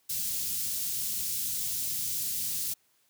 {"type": "band-stop noise", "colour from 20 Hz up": "white", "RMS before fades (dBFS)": -32, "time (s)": [0.09, 2.74], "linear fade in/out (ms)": 10, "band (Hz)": [150, 4800], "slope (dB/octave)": 12, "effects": ["white hiss -69 dBFS RMS until 3.09 s", "high-pass 80 Hz 12 dB/octave"]}